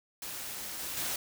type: noise with level steps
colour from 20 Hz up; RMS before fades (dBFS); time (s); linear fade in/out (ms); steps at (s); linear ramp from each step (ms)
white; -40 / -38 / -34; 0.22-1.16; 2; 0.79 / 0.97; 5
effects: none